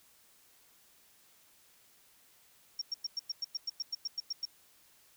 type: tone bursts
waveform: sine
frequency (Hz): 5540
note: F8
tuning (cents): -15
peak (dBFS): -32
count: 14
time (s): 2.79-4.454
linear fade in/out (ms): 5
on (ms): 26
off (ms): 100
effects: white hiss -64 dBFS RMS until 5.16 s